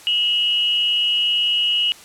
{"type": "tone with amplitude modulation", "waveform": "sine", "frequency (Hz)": 2900, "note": "F#7", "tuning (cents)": -35, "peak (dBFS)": -13, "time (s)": [0.07, 1.92], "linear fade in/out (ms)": 0, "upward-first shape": "sine", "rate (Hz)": 238, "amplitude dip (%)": 60, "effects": ["white hiss -43 dBFS RMS until 2.04 s", "low-pass 10000 Hz 12 dB/octave"]}